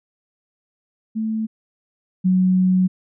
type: tone pair in turn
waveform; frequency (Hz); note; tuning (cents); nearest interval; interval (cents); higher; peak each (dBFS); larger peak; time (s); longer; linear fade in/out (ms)
sine; 220 / 185; A3 / F#3; 0 / 0; minor third; 300; first; -20 / -13; second; 1.15-1.47 / 2.24-2.88; second; 20
effects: none